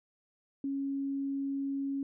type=tone; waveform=sine; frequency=275.7 Hz; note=C#4; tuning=9 cents flat; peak=-31 dBFS; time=0.64-2.03 s; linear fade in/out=2 ms; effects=none